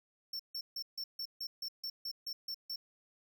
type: tone bursts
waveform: square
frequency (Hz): 5420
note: E8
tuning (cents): +47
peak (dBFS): -38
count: 12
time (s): 0.33-2.76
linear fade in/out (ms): 5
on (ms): 65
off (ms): 150
effects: none